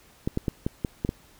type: clicks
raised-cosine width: 3 ms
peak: -12 dBFS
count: 7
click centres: 0.275 / 0.374 / 0.482 / 0.665 / 0.848 / 1.049 / 1.091 s
effects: pink hiss -56 dBFS RMS until 1.39 s